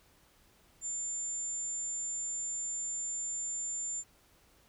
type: tone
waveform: sine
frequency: 7200 Hz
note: A8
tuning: 39 cents sharp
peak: -34 dBFS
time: 0.81-4.04 s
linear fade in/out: 50 ms
effects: pink hiss -65 dBFS RMS until 4.68 s